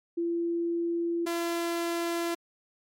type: tone pair in turn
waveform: sine / sawtooth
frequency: 339.7 / 339.7 Hz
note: F4 / F4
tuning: -48 / -48 cents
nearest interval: unison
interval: 0 cents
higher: neither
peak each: -26 / -24 dBFS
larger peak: second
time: 0.17-1.26 / 1.26-2.35 s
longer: neither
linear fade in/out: 10 ms
effects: MP3 64 kbps